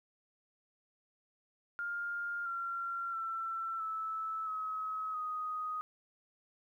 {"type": "tone with pitch steps", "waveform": "sine", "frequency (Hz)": [1406, 1373.1, 1341, 1309.6, 1278.9, 1249], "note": ["F6", "F6", "E6", "E6", "D#6", "D#6"], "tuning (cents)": [11, -30, 29, -12, 47, 6], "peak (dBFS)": -35, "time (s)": [1.79, 5.81], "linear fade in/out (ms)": 0, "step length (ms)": 670, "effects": ["12-bit"]}